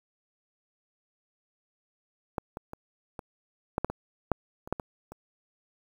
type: clicks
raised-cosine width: 1 ms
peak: -15 / -22 / -25 / -23 / -12 / -12 / -19 / -9 / -28 / -12 / -20 / -29 dBFS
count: 12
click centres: 2.382 / 2.571 / 2.734 / 3.192 / 3.781 / 3.846 / 3.9 / 4.317 / 4.675 / 4.726 / 4.798 / 5.12 s
effects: 8-bit